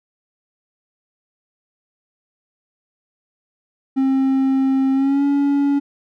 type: tone with pitch glide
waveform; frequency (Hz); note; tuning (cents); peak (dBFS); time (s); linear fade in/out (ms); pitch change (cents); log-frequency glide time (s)
triangle; 267 to 282.4; C4 to C#4; +35 to +32; -12; 3.96-5.8; 20; +97; 4.93-5.24
effects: none